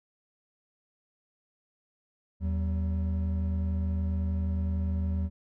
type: tone pair together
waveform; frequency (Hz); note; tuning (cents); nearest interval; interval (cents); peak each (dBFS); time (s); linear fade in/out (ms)
triangle; 79.54 / 190; D#2 / F#3; +39 / +46; octave + minor third; 1507; -25 / -32; 2.4-5.3; 50
effects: none